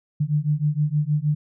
sine beating tone pair, 146.3 / 152.7 Hz, D3 / D#3, -6 / -32 cents, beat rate 6.4 Hz, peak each -22 dBFS, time 0.2-1.35 s, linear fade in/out 10 ms, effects none

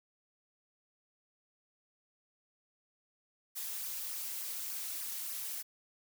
blue noise with flanger, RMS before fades -40 dBFS, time 3.55-5.63 s, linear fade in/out 20 ms, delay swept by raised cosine 0.25 to 5.05 ms, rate 3.4 Hz, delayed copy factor -0.8, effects none

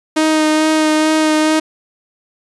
sawtooth tone with vibrato, 311.1 Hz, D#4, in tune, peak -7 dBFS, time 0.16-1.6 s, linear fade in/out 10 ms, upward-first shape sine, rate 2.3 Hz, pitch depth 15 cents each way, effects resampled to 24000 Hz

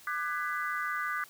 sine chord, G# half-diminished seventh, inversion second, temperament just, 1196.1 / 1495.1 / 1661.2 / 1993.5 Hz, D6 / F#6 / G#6 / B6, +31 / +18 / 0 / +16 cents, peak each -34 / -35 / -39 / -39 dBFS, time 0.07-1.24 s, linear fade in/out 2 ms, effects white hiss -55 dBFS RMS until 1.29 s

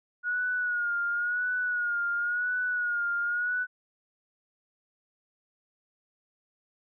sine tone with vibrato, 1445 Hz, F#6, 41 cents flat, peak -26 dBFS, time 0.23-3.67 s, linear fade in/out 50 ms, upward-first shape sine, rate 0.95 Hz, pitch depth 52 cents each way, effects none

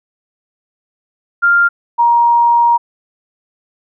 sine tone pair in turn, 1396.9 / 943.4 Hz, F6 / A#5, 0 / +20 cents, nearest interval perfect fifth, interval 680 cents, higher first, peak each -7 dBFS, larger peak neither, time 1.42-1.69 / 1.98-2.78 s, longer second, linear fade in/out 20 ms, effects none

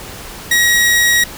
sawtooth tone, 1901 Hz, A#6, 33 cents sharp, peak -6 dBFS, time 0.51-1.24 s, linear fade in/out 5 ms, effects pink hiss -31 dBFS RMS until 1.37 s

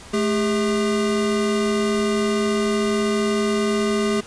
square tone pair together, 216.2 / 403.8 Hz, A3 / G#4, -30 / -49 cents, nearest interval major seventh, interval 1081 cents, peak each -22 dBFS, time 0.13-4.21 s, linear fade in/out 10 ms, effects pink hiss -41 dBFS RMS until 4.26 s + resampled to 22050 Hz

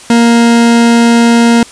40% pulse tone, 233.8 Hz, A#3, 5 cents sharp, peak -3 dBFS, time 0.1-1.63 s, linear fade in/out 2 ms, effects white hiss -33 dBFS RMS until 1.71 s + resampled to 22050 Hz

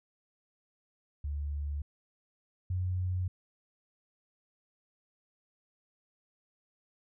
sine tone pair in turn, 72.5 / 91.34 Hz, D2 / F#2, -22 / -22 cents, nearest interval major third, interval 400 cents, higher second, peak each -32 / -29 dBFS, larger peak second, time 1.24-1.82 / 2.7-3.28 s, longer neither, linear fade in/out 5 ms, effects none

